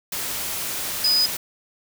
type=tone in noise; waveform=sine; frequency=4984 Hz; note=D#8; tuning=2 cents sharp; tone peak=-16 dBFS; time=1.04-1.26 s; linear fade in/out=5 ms; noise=white; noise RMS=-28 dBFS; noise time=0.12-1.37 s; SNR=+9 dB; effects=none